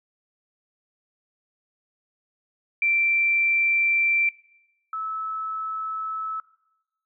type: tone pair in turn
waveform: sine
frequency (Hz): 2349 / 1302.1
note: D7 / E6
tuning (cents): 0 / -22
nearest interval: minor seventh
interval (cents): 1022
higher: first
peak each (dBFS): -19 / -27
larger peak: first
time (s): 2.82-4.29 / 4.93-6.4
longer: neither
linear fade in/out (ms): 2
effects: noise-tail reverb RT60 0.9 s tail -20 dB re dry